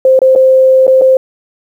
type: tone with dropouts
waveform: sine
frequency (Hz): 523.3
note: C5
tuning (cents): 0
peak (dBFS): -3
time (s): 0.05-1.17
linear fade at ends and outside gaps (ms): 2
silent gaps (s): 0.191-0.217 / 0.352-0.359 / 0.868-0.878 / 1.013-1.018
effects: 7-bit